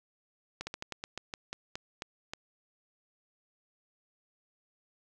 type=slowing click train; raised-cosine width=0.2 ms; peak=-20 dBFS; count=12; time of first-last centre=0.61-2.335 s; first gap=60 ms; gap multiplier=1.18; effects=none